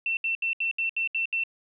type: tone bursts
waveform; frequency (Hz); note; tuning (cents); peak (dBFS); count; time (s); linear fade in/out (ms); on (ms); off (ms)
sine; 2692; E7; +36; -24; 8; 0.06-1.437; 2; 110; 71
effects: none